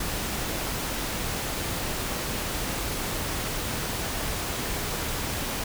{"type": "noise", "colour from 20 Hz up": "pink", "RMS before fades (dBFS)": -30, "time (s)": [0, 5.64], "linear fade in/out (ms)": 5, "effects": []}